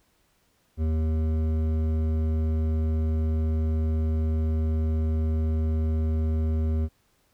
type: tone with hard clipping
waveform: sine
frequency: 79 Hz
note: D#2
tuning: 27 cents sharp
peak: -24 dBFS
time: 0.77-6.89 s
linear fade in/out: 50 ms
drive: 11 dB
effects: pink hiss -67 dBFS RMS until 7.33 s